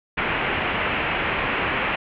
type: low-pass noise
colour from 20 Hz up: white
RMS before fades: -24 dBFS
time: 0.17-1.96 s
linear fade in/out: 10 ms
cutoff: 2800 Hz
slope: 48 dB/octave
effects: none